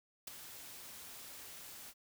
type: noise with ADSR envelope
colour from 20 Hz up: white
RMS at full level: -42 dBFS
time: 0.27-1.94 s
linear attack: 6 ms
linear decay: 12 ms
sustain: -9 dB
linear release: 51 ms
effects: none